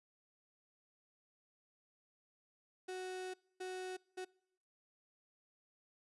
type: tone bursts at uneven times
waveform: 35% pulse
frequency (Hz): 370.3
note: F#4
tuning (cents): +1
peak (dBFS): -40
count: 3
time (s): 2.88-3.34 / 3.6-3.97 / 4.17-4.25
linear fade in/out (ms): 10
effects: noise-tail reverb RT60 0.8 s tail -26 dB re dry + resampled to 24000 Hz